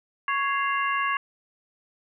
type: harmonic tone with a mistuned harmonic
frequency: 554.4 Hz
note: C#5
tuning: in tune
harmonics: 2 / 3 / 4 / 5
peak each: -25 / -29 / -31 / -33 dBFS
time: 0.28-1.17 s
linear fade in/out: 2 ms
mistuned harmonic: 4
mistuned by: -100 cents
effects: none